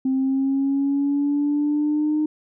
sine linear sweep, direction up, 262.3 to 306.5 Hz, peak -17 dBFS, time 0.05-2.26 s, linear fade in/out 5 ms, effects tanh soft clip ceiling -14 dBFS

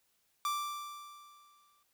45% pulse tone with exponential decay, 1174 Hz, D6, 1 cent flat, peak -30 dBFS, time 0.45-1.83 s, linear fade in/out 1 ms, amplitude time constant 300 ms, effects white hiss -75 dBFS RMS until 1.93 s

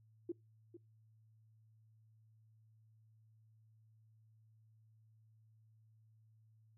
sine tone with echo, 344.3 Hz, F4, 25 cents flat, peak -37 dBFS, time 0.29-0.32 s, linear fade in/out 5 ms, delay 450 ms, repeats 1, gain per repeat -13 dB, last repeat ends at 0.77 s, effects noise-tail reverb RT60 0.2 s tail -22 dB re dry + added 110 Hz sine -65 dBFS peak until 6.77 s

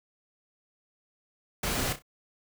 pink noise with echo, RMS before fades -30 dBFS, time 1.63-1.93 s, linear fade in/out 5 ms, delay 31 ms, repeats 3, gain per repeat -10 dB, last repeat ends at 2.023 s, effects none

